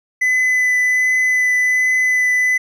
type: tone with vibrato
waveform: triangle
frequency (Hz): 2007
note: B6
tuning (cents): +27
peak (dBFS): -11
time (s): 0.21-2.58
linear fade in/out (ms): 10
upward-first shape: triangle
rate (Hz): 1.3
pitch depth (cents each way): 10
effects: none